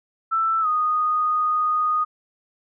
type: tone with pitch glide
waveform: sine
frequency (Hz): 1327 to 1238.1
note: E6 to D#6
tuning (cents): +11 to -9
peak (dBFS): -18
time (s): 0.31-2.05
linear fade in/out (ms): 20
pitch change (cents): -120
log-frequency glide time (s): 0.61-0.67
effects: none

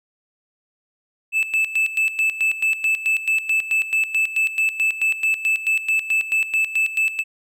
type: tone with tremolo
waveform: triangle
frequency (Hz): 2627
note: E7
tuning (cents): -7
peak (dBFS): -14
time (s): 1.32-7.24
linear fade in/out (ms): 50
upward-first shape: square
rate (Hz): 4.6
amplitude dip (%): 75
effects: none

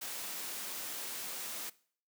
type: noise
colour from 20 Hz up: white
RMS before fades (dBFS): -41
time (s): 0.01-1.7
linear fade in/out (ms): 10
effects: noise-tail reverb RT60 0.5 s tail -20 dB re dry + high-pass 200 Hz 12 dB/octave

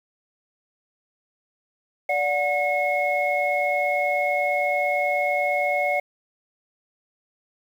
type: tone cluster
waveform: sine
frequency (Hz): 582 / 731 / 2174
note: D5 / F#5 / C#7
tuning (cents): -16 / -21 / -34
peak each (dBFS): -24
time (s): 2.09-6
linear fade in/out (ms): 5
effects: tanh soft clip ceiling -10 dBFS + 8-bit

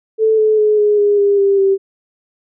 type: tone with pitch steps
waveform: sine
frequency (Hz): 439.7 / 432.1 / 424.7 / 417.4 / 410.3 / 403.2 / 396.3 / 389.5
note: A4 / A4 / G#4 / G#4 / G#4 / G4 / G4 / G4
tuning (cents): -1 / -31 / +39 / +9 / -21 / +49 / +19 / -11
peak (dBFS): -9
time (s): 0.18-1.78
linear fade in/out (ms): 50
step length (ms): 200
effects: none

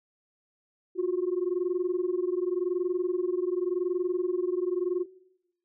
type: tone pair together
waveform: sine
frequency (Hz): 351.4 / 372.3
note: F4 / F#4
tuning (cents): +11 / +11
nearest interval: minor second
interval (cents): 100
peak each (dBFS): -27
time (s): 0.95-5.06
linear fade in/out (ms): 50
effects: noise-tail reverb RT60 0.9 s tail -23 dB re dry + tanh soft clip ceiling -20 dBFS

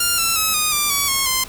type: tone with pitch steps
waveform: 5% pulse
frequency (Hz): 1400 / 1342.2 / 1286.8 / 1233.6 / 1182.7 / 1133.9 / 1087.1 / 1042.2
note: F6 / E6 / E6 / D#6 / D6 / C#6 / C#6 / C6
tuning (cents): +4 / +31 / -42 / -15 / +12 / +39 / -34 / -7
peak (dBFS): -5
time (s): 0-1.44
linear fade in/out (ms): 5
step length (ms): 180
effects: pink hiss -37 dBFS RMS until 1.48 s

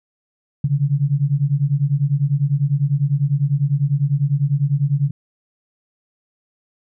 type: beating tone pair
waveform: sine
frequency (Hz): 136.6 / 146.6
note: C#3 / D3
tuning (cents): -25 / -3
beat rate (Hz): 10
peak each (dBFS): -18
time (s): 0.64-5.11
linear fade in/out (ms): 5
effects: none

